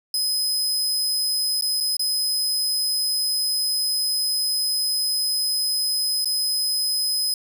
sawtooth tone with dropouts, 5050 Hz, D#8, 25 cents sharp, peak -18 dBFS, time 0.14-7.34 s, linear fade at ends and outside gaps 2 ms, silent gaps 1.611-1.622 / 1.803-1.807 / 1.968-1.994 / 6.246-6.256 s, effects none

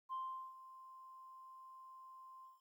sine tone with ADSR envelope, 1046.5 Hz, C6, in tune, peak -38 dBFS, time 0.09-2.61 s, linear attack 39 ms, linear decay 400 ms, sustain -16 dB, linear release 170 ms, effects tanh soft clip ceiling -37 dBFS + 13-bit

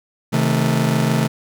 40% pulse chord, A diminished, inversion first, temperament just, 132 / 158.4 / 220 Hz, C3 / Eb3 / A3, +16 / +31 / 0 cents, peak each -19 dBFS, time 0.32-1.28 s, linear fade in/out 20 ms, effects none

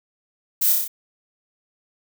violet noise with echo, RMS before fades -20 dBFS, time 0.61-0.73 s, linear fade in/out 10 ms, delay 30 ms, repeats 5, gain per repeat -2 dB, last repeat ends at 0.88 s, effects none

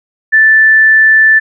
sine tone, 1760 Hz, A6, in tune, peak -3 dBFS, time 0.32-1.4 s, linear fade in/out 20 ms, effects none

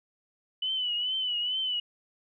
sine tone with vibrato, 2984 Hz, F#7, 14 cents sharp, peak -27 dBFS, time 0.62-1.8 s, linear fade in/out 5 ms, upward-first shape triangle, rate 2.3 Hz, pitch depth 77 cents each way, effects none

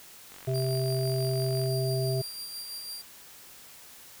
click train, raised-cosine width 0.3 ms, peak -32 dBFS, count 63, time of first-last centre 0.32-1.659 s, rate 46.3 Hz
harmonic tone, 130.81 Hz, C3, in tune, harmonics 1 / 3 / 5, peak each -27 / -32 / -34 dBFS, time 0.47-2.22 s, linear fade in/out 10 ms
sawtooth tone with tremolo, 4741 Hz, D8, 16 cents sharp, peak -33 dBFS, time 0.54-3.02 s, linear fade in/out 10 ms, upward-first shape sine, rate 6 Hz, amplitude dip 35%
effects white hiss -50 dBFS RMS until 4.2 s

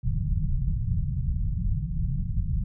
pink low-pass noise, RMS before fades -26 dBFS, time 0.03-2.64 s, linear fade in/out 10 ms, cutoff 170 Hz, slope 48 dB/octave, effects none

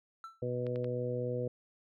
triangle tone with exponential decay, 1334 Hz, E6, 20 cents sharp, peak -38 dBFS, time 0.24-0.44 s, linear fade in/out 1 ms, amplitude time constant 42 ms
harmonic tone, 123.47 Hz, B2, in tune, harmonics 1 / 2 / 3 / 4 / 5, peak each -37 / -42 / -41 / -35 / -45 dBFS, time 0.42-1.48 s, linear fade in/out 5 ms
clicks, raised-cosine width 0.3 ms, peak -33 dBFS, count 3, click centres 0.667 / 0.759 / 0.844 s
effects none

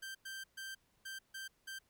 sawtooth tone bursts at uneven times, 1568 Hz, G6, in tune, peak -40 dBFS, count 6, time 0.02-0.15 / 0.25-0.44 / 0.57-0.75 / 1.05-1.19 / 1.34-1.48 / 1.67-1.79 s, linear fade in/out 10 ms, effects pink hiss -75 dBFS RMS until 1.89 s

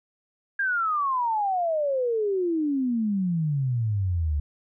sine exponential sweep, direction down, 1630 to 71.1 Hz, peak -22 dBFS, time 0.59-4.4 s, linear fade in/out 5 ms, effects none

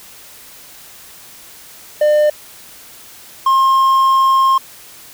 triangle tone pair in turn, 600 / 1066.2 Hz, D5 / C6, +37 / +32 cents, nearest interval minor seventh, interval 995 cents, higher second, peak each -7 dBFS, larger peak neither, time 2.01-2.3 / 3.46-4.58 s, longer second, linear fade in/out 5 ms, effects white hiss -39 dBFS RMS until 5.13 s

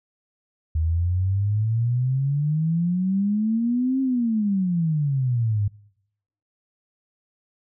sine exponential two-way sweep, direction up then down, 77.78 to 268.8 to 99.4 Hz, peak -19 dBFS, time 0.75-5.68 s, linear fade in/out 5 ms, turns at 4.01 s, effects noise-tail reverb RT60 0.8 s tail -25 dB re dry

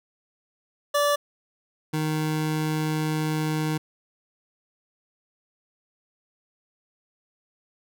25% pulse tone pair in turn, 580 / 155.18 Hz, D5 / D#3, -22 / -4 cents, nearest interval octave + major seventh, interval 2282 cents, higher first, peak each -16 / -20 dBFS, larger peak first, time 0.94-1.16 / 1.93-3.78 s, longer second, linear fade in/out 10 ms, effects none

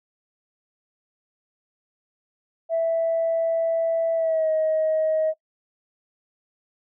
sine tone with pitch glide, 659.3 to 630.3 Hz, E5 to D#5, 0 to +22 cents, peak -18 dBFS, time 2.69-5.34 s, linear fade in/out 50 ms, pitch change -78 cents, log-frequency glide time 4.15-4.5 s, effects noise-tail reverb RT60 0.1 s tail -20 dB re dry + tanh soft clip ceiling -15 dBFS

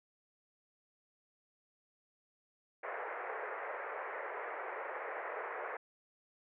pink band-pass noise, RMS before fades -42 dBFS, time 2.83-5.77 s, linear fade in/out 5 ms, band 420 to 2100 Hz, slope 48 dB/octave, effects none

